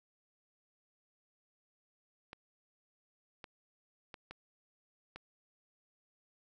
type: clicks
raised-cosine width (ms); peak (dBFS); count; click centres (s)
0.3; -30; 5; 2.331 / 3.442 / 4.142 / 4.31 / 5.16
effects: none